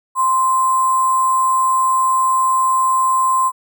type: tone with sample-and-hold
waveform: sine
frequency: 1045 Hz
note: C6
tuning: 2 cents flat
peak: -12 dBFS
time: 0.15-3.52 s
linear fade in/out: 50 ms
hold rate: 8820 Hz
effects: none